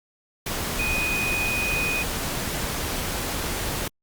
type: tone in noise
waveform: sine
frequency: 2489 Hz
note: D#7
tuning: in tune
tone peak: -24 dBFS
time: 0.79-2.03 s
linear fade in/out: 5 ms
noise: pink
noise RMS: -28 dBFS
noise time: 0.46-3.88 s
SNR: +1 dB
effects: Opus 48 kbps